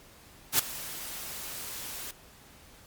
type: noise with ADSR envelope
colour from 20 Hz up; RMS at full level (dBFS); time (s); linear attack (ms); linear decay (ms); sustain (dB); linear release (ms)
white; -21; 0.52-2.11; 71; 6; -18; 4
effects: pink hiss -54 dBFS RMS until 2.86 s + MP3 96 kbps